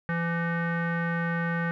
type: tone with low-pass filter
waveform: square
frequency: 168.7 Hz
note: E3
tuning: 40 cents sharp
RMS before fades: -28 dBFS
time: 0.09-1.71 s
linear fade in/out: 0 ms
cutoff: 1700 Hz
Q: 8.5
effects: none